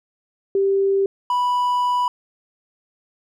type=tone pair in turn; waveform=sine / triangle; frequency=392 / 985.2 Hz; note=G4 / B5; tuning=0 / -5 cents; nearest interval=octave + major third; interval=1595 cents; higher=second; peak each=-15 dBFS; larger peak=neither; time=0.55-1.06 / 1.3-2.08 s; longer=second; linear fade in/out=2 ms; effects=none